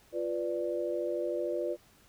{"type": "chord", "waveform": "sine", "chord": "B diminished", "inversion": "second", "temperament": "equal", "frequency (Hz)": [349.2, 493.9, 587.3], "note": ["F4", "B4", "D5"], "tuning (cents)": [0, 0, 0], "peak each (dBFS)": [-34, -35, -34], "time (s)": [0.12, 1.77], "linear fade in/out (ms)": 50, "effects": ["pink hiss -62 dBFS RMS until 2.08 s"]}